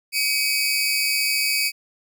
sawtooth tone cluster, 2270 / 2532 / 4675 Hz, C#7 / D#7 / D8, +41 / +30 / -9 cents, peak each -21 dBFS, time 0.12-1.72 s, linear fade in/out 50 ms, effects none

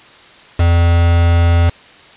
triangle tone with quantisation, 85.3 Hz, F2, 40 cents flat, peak -6 dBFS, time 0.59-1.7 s, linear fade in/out 10 ms, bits 3, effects white hiss -41 dBFS RMS until 2.16 s + resampled to 8000 Hz

